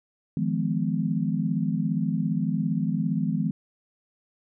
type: chord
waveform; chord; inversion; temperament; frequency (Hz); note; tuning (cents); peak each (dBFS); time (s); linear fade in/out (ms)
sine; F half-diminished seventh; third; just; 157.15 / 174.61 / 209.5 / 251.4; Eb3 / F3 / Ab3 / Cb4; +18 / 0 / +15 / +31; -28 / -28 / -28 / -30; 0.37-3.51; 2
effects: none